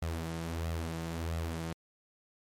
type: tone with flanger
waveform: sawtooth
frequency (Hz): 82.41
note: E2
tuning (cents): 0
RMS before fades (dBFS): -36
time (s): 0.02-1.73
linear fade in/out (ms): 5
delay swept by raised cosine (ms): 1.5 to 6.6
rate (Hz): 1.5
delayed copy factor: +0.55
effects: MP3 64 kbps